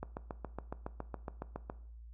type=click train; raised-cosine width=1 ms; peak=-25 dBFS; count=13; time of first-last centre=0.03-1.699 s; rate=7.19 Hz; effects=noise-tail reverb RT60 0.6 s tail -17 dB re dry + added 57 Hz sine -48 dBFS peak until 2.13 s